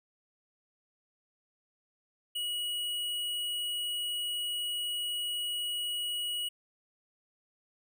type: tone with tanh clipping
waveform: sine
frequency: 2912 Hz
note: F#7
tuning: 28 cents flat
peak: -33 dBFS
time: 2.35-6.49 s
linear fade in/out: 10 ms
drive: 16 dB
effects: none